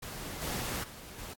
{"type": "noise with level steps", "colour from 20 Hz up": "pink", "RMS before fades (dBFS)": [-42, -36, -48, -44], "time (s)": [0.02, 1.34], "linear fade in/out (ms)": 10, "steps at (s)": [0.41, 0.83, 1.18], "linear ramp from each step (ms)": 10, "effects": ["AAC 64 kbps"]}